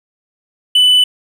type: tone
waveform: triangle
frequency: 2991 Hz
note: F#7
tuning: 18 cents sharp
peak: -5 dBFS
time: 0.75-1.04 s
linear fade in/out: 5 ms
effects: none